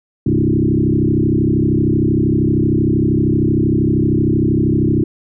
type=tone with frequency modulation; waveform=sine; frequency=220.2 Hz; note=A3; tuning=2 cents sharp; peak=-11 dBFS; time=0.26-5.04 s; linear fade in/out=5 ms; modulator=32.9 Hz; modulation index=4.1; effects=none